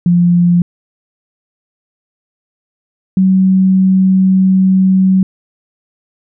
sine tone pair in turn, 174.61 / 188.75 Hz, F3 / F#3, 0 / +35 cents, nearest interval minor second, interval 135 cents, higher second, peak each -6 dBFS, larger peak neither, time 0.06-0.62 / 3.17-5.23 s, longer second, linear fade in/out 2 ms, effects none

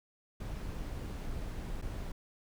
brown noise with dropouts, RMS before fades -39 dBFS, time 0.4-2.12 s, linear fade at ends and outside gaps 5 ms, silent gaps 1.816-1.822 s, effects none

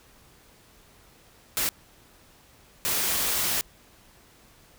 white noise bursts at uneven times, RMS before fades -26 dBFS, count 2, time 1.57-1.69 / 2.85-3.61 s, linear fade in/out 0 ms, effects pink hiss -56 dBFS RMS until 4.78 s

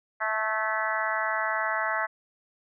harmonic tone with a mistuned harmonic, 218.4 Hz, A3, 13 cents flat, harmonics 3 / 4 / 5 / 6 / 7 / 8 / 9, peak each -33 / -33 / -33 / -33 / -33 / -33 / -33 dBFS, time 0.2-2.07 s, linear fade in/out 20 ms, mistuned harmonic 8, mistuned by -23 cents, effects none

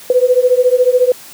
sine beating tone pair, 493.9 / 507.9 Hz, B4 / B4, 0 / +48 cents, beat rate 14 Hz, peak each -11 dBFS, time 0.1-1.12 s, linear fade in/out 2 ms, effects white hiss -36 dBFS RMS until 1.33 s + high-pass 80 Hz 12 dB/octave

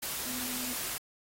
sine tone in noise, 250.5 Hz, B3, 25 cents sharp, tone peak -42 dBFS, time 0.26-0.74 s, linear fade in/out 10 ms, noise white, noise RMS -36 dBFS, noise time 0.02-0.98 s, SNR -9 dB, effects AAC 48 kbps

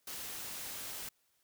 white noise, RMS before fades -43 dBFS, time 0.07-1.09 s, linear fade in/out 5 ms, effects white hiss -75 dBFS RMS until 1.43 s

